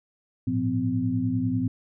sine tone cluster, 106.3 / 116.4 / 177.4 / 256.7 Hz, G#2 / A#2 / F3 / C4, +41 / -2 / +27 / -33 cents, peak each -30 / -29 / -32 / -25 dBFS, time 0.47-1.68 s, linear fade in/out 5 ms, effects none

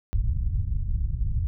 pink low-pass noise, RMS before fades -25 dBFS, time 0.13-1.47 s, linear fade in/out 0 ms, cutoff 110 Hz, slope 24 dB/octave, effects none

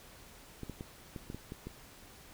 clicks, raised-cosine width 3 ms, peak -28 dBFS, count 8, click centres 0.633 / 0.697 / 0.809 / 1.162 / 1.301 / 1.346 / 1.521 / 1.67 s, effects pink hiss -55 dBFS RMS until 2.33 s

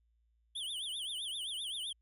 square tone with vibrato, 3253 Hz, G#7, 37 cents flat, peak -38 dBFS, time 0.55-1.93 s, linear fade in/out 10 ms, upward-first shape triangle, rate 7.7 Hz, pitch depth 220 cents each way, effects added 57 Hz sine -70 dBFS peak until 2.01 s + resampled to 32000 Hz

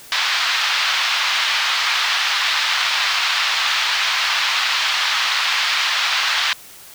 white band-pass noise, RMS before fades -19 dBFS, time 0.12-6.53 s, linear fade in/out 0 ms, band 940 to 4300 Hz, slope 24 dB/octave, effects white hiss -41 dBFS RMS until 6.94 s

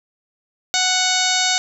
harmonic tone, 740 Hz, F#5, in tune, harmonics 1 / 2 / 3 / 4 / 5 / 6 / 7 / 8 / 9 / 10, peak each -24 / -25 / -25 / -27 / -22 / -24 / -28 / -25 / -27 / -27 dBFS, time 0.74-1.58 s, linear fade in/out 0 ms, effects none

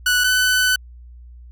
sawtooth tone pair in turn, 1480 / 1502.4 Hz, F#6 / F#6, 0 / +26 cents, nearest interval unison, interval 26 cents, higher second, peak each -11 dBFS, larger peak neither, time 0.06-0.24 / 0.24-0.76 s, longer second, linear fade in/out 5 ms, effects added 60 Hz sine -38 dBFS peak until 1.51 s

